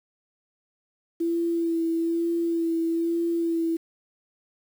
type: tone with vibrato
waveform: sine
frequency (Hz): 334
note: E4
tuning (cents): +23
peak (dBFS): -22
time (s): 1.2-3.77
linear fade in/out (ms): 10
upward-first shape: sine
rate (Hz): 1.1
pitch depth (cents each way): 22
effects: 8-bit